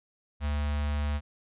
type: tone with notch filter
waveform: square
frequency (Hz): 73.4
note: D2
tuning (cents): 0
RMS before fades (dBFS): -29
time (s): 0.4-1.21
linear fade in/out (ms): 50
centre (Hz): 350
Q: 0.92
effects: resampled to 8000 Hz